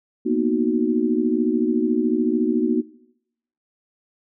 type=chord; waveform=sine; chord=B major seventh; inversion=third; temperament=equal; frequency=233.1 / 246.9 / 311.1 / 370 Hz; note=A#3 / B3 / D#4 / F#4; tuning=0 / 0 / 0 / 0 cents; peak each=-23 dBFS; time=0.25-2.82 s; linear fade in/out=20 ms; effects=noise-tail reverb RT60 0.8 s tail -21 dB re dry